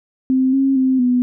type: tone with pitch steps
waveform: sine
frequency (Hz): 260.7 / 269.9 / 261 / 248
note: C4 / C#4 / C4 / B3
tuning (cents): -6 / -46 / -4 / +7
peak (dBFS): -12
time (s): 0.3-1.22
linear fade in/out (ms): 0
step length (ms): 230
effects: none